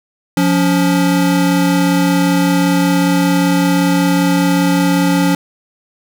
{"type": "tone pair together", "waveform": "square", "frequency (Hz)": [176.5, 281.7], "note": ["F3", "C#4"], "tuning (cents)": [19, 28], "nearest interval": "minor sixth", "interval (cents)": 809, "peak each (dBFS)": -14, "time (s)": [0.37, 5.35], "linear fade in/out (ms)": 2, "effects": []}